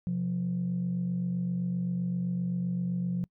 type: tone pair together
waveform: sine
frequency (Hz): 130.08 / 177.8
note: C3 / F3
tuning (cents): -10 / +31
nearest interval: perfect fourth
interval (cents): 541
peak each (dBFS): -34 / -27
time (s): 0.07-3.24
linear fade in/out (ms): 0
effects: noise-tail reverb RT60 0.1 s tail -26 dB re dry + tanh soft clip ceiling -23 dBFS